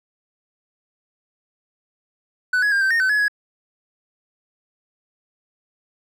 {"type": "tone with pitch steps", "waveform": "triangle", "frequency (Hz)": [1495, 1676, 1603, 1553, 1842, 1524, 1695, 1671], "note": ["F#6", "G#6", "G6", "G6", "A#6", "G6", "G#6", "G#6"], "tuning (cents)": [17, 15, 38, -17, -21, -49, 35, 10], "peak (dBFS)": -14, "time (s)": [2.53, 3.282], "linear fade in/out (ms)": 5, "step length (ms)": 94, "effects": []}